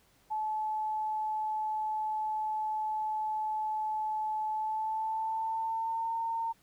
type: tone with pitch glide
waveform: sine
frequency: 863 to 911.2 Hz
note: A5 to A#5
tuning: -34 to -40 cents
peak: -30 dBFS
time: 0.3-6.53 s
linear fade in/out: 20 ms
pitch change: +94 cents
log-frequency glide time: 4.49-6.15 s
effects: pink hiss -66 dBFS RMS until 6.62 s

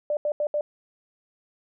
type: tone bursts at uneven times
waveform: sine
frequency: 593 Hz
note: D5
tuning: 17 cents sharp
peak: -22 dBFS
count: 4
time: 0.1-0.17 / 0.25-0.32 / 0.4-0.47 / 0.54-0.61 s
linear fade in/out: 2 ms
effects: none

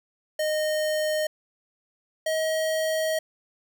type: tone pair in turn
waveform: square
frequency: 616 / 634.1 Hz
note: D#5 / D#5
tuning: -17 / +33 cents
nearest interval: minor second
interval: 50 cents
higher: second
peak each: -24 dBFS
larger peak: neither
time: 0.39-1.27 / 2.26-3.19 s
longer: second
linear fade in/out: 5 ms
effects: none

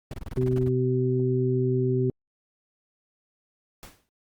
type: noise bursts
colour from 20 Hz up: brown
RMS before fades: -34 dBFS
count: 12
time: 0.11-0.686 s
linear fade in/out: 2 ms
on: 26 ms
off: 24 ms
type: harmonic tone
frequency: 127.4 Hz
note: C3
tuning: 46 cents flat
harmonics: 1 / 2 / 3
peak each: -24 / -29 / -25 dBFS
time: 0.37-2.1 s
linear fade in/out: 2 ms
type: noise with exponential decay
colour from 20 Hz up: pink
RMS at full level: -41 dBFS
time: 3.83-4.09 s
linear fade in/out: 0 ms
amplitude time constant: 56 ms
effects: Opus 48 kbps

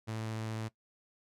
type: tone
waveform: sawtooth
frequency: 110.7 Hz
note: A2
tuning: 11 cents sharp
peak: -32 dBFS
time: 0.07-0.69 s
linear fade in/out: 20 ms
effects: noise-tail reverb RT60 0.1 s tail -19 dB re dry + low-pass 10000 Hz 12 dB/octave

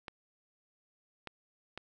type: clicks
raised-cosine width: 0.3 ms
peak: -25 dBFS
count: 3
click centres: 0.082 / 1.273 / 1.776 s
effects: none

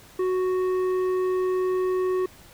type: tone with tanh clipping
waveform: triangle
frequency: 369.8 Hz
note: F#4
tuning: 1 cent flat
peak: -23 dBFS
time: 0.19-2.26 s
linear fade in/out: 5 ms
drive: 13 dB
effects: pink hiss -50 dBFS RMS until 2.53 s

